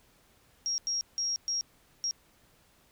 sine tone bursts at uneven times, 5600 Hz, F8, 4 cents sharp, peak -28 dBFS, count 5, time 0.66-0.78 / 0.87-1.01 / 1.18-1.36 / 1.48-1.61 / 2.04-2.11 s, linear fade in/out 0 ms, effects pink hiss -64 dBFS RMS until 2.91 s

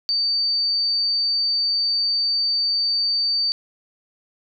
sine tone, 4599 Hz, D8, 37 cents flat, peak -18 dBFS, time 0.09-3.52 s, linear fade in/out 0 ms, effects none

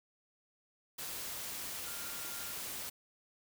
sine tone in noise, 1400 Hz, F6, 4 cents sharp, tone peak -52 dBFS, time 1.86-2.53 s, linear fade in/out 10 ms, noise white, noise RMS -42 dBFS, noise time 0.98-2.9 s, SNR -13 dB, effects none

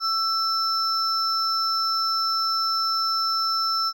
triangle tone pair together, 1329 / 5316 Hz, E6 / E8, +14 / +14 cents, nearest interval 2 octaves, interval 2400 cents, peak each -22 / -23 dBFS, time 0-3.93 s, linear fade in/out 50 ms, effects none

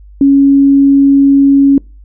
sine tone, 277.2 Hz, C#4, in tune, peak -3 dBFS, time 0.21-1.78 s, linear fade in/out 2 ms, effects noise-tail reverb RT60 0.3 s tail -26 dB re dry + added 50 Hz sine -33 dBFS peak until 2.04 s

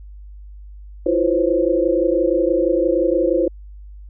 sine tone cluster, 328.9 / 355 / 506 / 537 Hz, E4 / F4 / B4 / C5, -4 / +28 / +42 / +45 cents, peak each -20 dBFS, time 1.06-3.48 s, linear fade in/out 5 ms, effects added 50 Hz sine -35 dBFS peak until 4.09 s

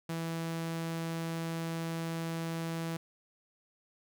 sawtooth tone, 164.81 Hz, E3, in tune, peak -30 dBFS, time 0.09-2.97 s, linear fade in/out 5 ms, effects none

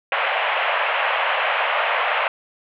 pink band-pass noise, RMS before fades -21 dBFS, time 0.12-2.28 s, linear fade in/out 2 ms, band 560 to 3000 Hz, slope 48 dB/octave, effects none

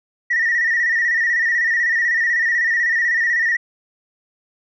sine tone with vibrato, 1874 Hz, A#6, 9 cents sharp, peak -14 dBFS, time 0.3-3.57 s, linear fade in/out 10 ms, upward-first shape square, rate 16 Hz, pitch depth 53 cents each way, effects tanh soft clip ceiling -11 dBFS

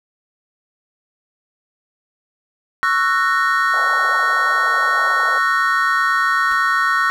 triangle chord, F# dominant seventh, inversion second, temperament just, 1110 / 1332 / 1480 / 1850 Hz, C#6 / E6 / F#6 / A#6, +2 / +18 / 0 / -14 cents, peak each -18 dBFS, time 2.83-7.1 s, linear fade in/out 0 ms
white band-pass noise, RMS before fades -30 dBFS, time 3.73-5.39 s, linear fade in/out 10 ms, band 480 to 930 Hz, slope 48 dB/octave
pink noise with exponential decay, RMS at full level -35 dBFS, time 6.51-6.63 s, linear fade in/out 5 ms, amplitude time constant 24 ms
effects none

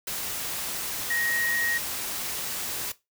sine tone in noise, 1883 Hz, A#6, 17 cents sharp, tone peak -25 dBFS, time 1.1-1.78 s, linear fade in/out 5 ms, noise white, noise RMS -32 dBFS, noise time 0.07-2.92 s, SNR +4 dB, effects noise-tail reverb RT60 0.2 s tail -17 dB re dry

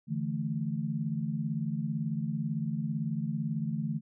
sine chord, D suspended second, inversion none, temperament equal, 146.83 / 164.81 / 220 Hz, D3 / E3 / A3, 0 / 0 / 0 cents, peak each -34 dBFS, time 0.07-4.01 s, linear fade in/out 50 ms, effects none

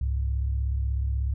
sine tone pair together, 67.37 / 103.8 Hz, C#2 / G#2, -49 / 0 cents, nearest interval perfect fifth, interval 749 cents, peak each -24 / -32 dBFS, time 0.01-1.34 s, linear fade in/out 5 ms, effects none

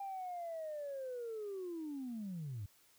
sine linear sweep, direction down, 800 to 92.8 Hz, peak -39 dBFS, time 0-2.66 s, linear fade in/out 5 ms, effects tanh soft clip ceiling -37 dBFS + white hiss -68 dBFS RMS until 2.98 s

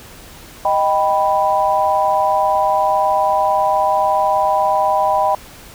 sine chord, Eb augmented, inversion none, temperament equal, 622.3 / 784 / 987.8 Hz, Eb5 / G5 / B5, 0 / 0 / 0 cents, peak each -18 / -16 / -17 dBFS, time 0.65-5.35 s, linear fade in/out 2 ms, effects pink hiss -39 dBFS RMS until 5.74 s

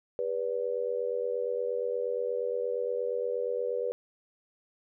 sine tone with amplitude modulation, 489.6 Hz, B4, 15 cents flat, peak -24 dBFS, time 0.19-3.92 s, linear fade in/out 0 ms, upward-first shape sine, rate 88.5 Hz, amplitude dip 95%, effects none

